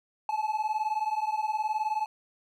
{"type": "beating tone pair", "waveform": "triangle", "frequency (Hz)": [852, 871], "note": ["G#5", "A5"], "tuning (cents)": [44, -18], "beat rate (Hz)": 19, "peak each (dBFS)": -28, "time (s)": [0.29, 2.06], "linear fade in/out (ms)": 2, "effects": []}